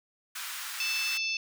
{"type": "high-pass noise", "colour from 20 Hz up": "pink", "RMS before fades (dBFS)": -38, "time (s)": [0.35, 1.18], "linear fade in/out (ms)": 10, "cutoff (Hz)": 1200, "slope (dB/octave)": 24}
{"type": "harmonic tone", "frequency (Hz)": 880, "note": "A5", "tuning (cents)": 0, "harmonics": [3, 4, 5, 6, 7], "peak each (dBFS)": [-30, -40, -39, -36, -42], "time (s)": [0.8, 1.37], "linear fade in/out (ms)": 2}
{"effects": []}